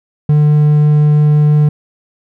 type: tone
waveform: triangle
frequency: 149.5 Hz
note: D3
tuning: 31 cents sharp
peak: -4 dBFS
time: 0.29-1.69 s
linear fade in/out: 5 ms
effects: none